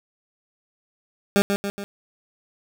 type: tone with echo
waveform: 20% pulse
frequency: 200.6 Hz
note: G3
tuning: 40 cents sharp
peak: -10 dBFS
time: 1.36-1.42 s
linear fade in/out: 0 ms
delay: 140 ms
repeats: 3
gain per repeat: -5 dB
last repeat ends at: 1.84 s
effects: none